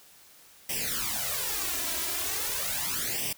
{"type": "noise with flanger", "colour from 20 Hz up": "white", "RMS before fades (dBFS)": -31, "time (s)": [0.69, 3.33], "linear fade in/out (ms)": 5, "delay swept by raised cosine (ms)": [0.36, 3.06], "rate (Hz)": 0.39, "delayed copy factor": 0.85, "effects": ["white hiss -55 dBFS RMS until 3.37 s"]}